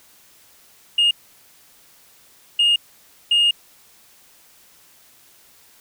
sine tone bursts at uneven times, 2844 Hz, F7, 31 cents sharp, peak -11 dBFS, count 3, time 0.98-1.11 / 2.59-2.76 / 3.31-3.51 s, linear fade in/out 5 ms, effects tanh soft clip ceiling -11 dBFS + white hiss -52 dBFS RMS until 5.8 s

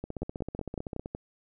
two click trains, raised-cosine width 2 ms, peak -22 / -20 dBFS, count 17 / 6, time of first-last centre 0.04-1.059 / 0.22-1.149 s, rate 15.7 / 5.38 Hz, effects none

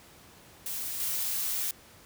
blue noise with level steps, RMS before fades -35 / -31 dBFS, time 0.66-1.71 s, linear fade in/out 2 ms, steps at 1 s, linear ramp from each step 2 ms, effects pink hiss -54 dBFS RMS until 2.05 s + high-pass 60 Hz 12 dB/octave

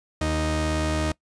sawtooth tone pair together, 77.78 / 311.1 Hz, D#2 / D#4, 0 / 0 cents, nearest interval 2 octaves, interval 2400 cents, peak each -21 dBFS, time 0.21-1.12 s, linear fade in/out 5 ms, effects noise-tail reverb RT60 0.1 s tail -22 dB re dry + resampled to 22050 Hz

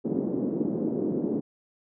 white band-pass noise, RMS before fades -28 dBFS, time 0.04-1.41 s, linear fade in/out 20 ms, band 190 to 360 Hz, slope 24 dB/octave, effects none

